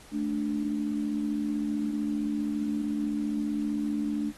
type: tone pair together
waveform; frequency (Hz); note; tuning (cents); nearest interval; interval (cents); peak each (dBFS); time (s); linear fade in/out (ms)
sine; 218.3 / 293.7; A3 / D4; -13 / 0; perfect fourth; 513; -30 / -29; 0.11-4.33; 50
effects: pink hiss -52 dBFS RMS until 4.37 s + AAC 32 kbps